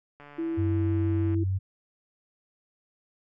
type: click train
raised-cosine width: 0.5 ms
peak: -33 dBFS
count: 167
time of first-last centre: 0.2-1.345 s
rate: 145 Hz
type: tone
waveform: sine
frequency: 329.6 Hz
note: E4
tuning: in tune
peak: -27 dBFS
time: 0.38-1.44 s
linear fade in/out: 10 ms
type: tone with vibrato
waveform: sine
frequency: 95 Hz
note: F#2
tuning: 46 cents sharp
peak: -24 dBFS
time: 0.57-1.59 s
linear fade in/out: 20 ms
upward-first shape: triangle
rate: 6.4 Hz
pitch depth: 8 cents each way
effects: none